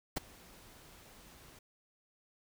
pink noise with ADSR envelope, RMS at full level -33 dBFS, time 0.16-1.59 s, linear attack 12 ms, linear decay 13 ms, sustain -24 dB, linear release 4 ms, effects none

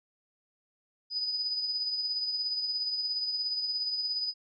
sine tone with tremolo, 4978 Hz, D#8, in tune, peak -27 dBFS, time 1.1-4.34 s, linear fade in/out 50 ms, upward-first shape triangle, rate 17 Hz, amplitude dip 50%, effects none

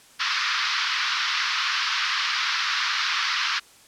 pink band-pass noise, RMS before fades -25 dBFS, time 0.19-3.6 s, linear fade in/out 20 ms, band 1100 to 5400 Hz, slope 48 dB/octave, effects white hiss -52 dBFS RMS until 3.87 s + low-pass 10000 Hz 12 dB/octave

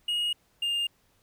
triangle tone pair in turn, 2875 / 2813 Hz, F7 / F7, +50 / +12 cents, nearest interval unison, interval 38 cents, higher first, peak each -24 dBFS, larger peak neither, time 0.08-0.33 / 0.62-0.87 s, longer neither, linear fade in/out 5 ms, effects pink hiss -67 dBFS RMS until 1.22 s

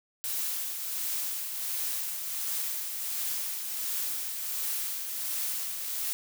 blue noise with tremolo, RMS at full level -31 dBFS, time 0.24-6.13 s, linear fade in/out 0 ms, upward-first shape triangle, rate 1.4 Hz, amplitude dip 45%, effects none

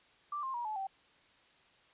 sine tone with pitch steps, 1174.7 / 1058.7 / 954.2 / 859.9 / 775 Hz, D6 / C6 / A#5 / A5 / G5, 0 / +20 / +40 / -40 / -20 cents, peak -35 dBFS, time 0.32-0.87 s, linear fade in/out 5 ms, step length 110 ms, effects white hiss -65 dBFS RMS until 1.93 s + resampled to 8000 Hz

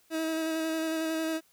30% pulse tone with vibrato, 320.6 Hz, E4, 48 cents flat, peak -26 dBFS, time 0.1-1.41 s, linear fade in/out 50 ms, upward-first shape square, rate 11 Hz, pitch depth 14 cents each way, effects white hiss -65 dBFS RMS until 1.52 s

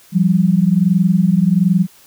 sine tone pair together, 171.3 / 192.61 Hz, F3 / G3, -33 / -30 cents, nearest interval major second, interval 203 cents, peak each -13 dBFS, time 0.12-1.87 s, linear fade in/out 50 ms, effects white hiss -47 dBFS RMS until 2.06 s

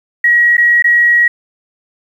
sine tone with dropouts, 1906 Hz, A#6, 38 cents sharp, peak -6 dBFS, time 0.24-1.28 s, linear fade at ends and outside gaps 5 ms, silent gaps 0.569-0.579 / 0.824-0.842 s, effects 7-bit

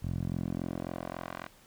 10% pulse tone with band-pass filter sweep, 43.65 Hz, F1, in tune, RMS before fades -36 dBFS, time 0.02-1.48 s, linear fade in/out 20 ms, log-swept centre 93 to 1500 Hz, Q 0.99, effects pink hiss -59 dBFS RMS until 1.66 s

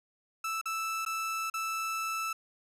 30% pulse tone with dropouts, 1318.5 Hz, E6, in tune, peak -29 dBFS, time 0.44-2.33 s, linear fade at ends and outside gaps 5 ms, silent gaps 0.614-0.656 / 1.051-1.062 / 1.5-1.539 s, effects resampled to 32000 Hz + 11-bit

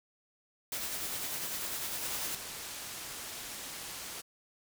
white noise with tremolo, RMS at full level -36 dBFS, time 0.72-2.35 s, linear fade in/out 2 ms, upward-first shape sine, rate 10 Hz, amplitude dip 30%
white low-pass noise, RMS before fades -43 dBFS, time 2.04-4.22 s, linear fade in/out 20 ms, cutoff 11000 Hz, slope 12 dB/octave
effects none

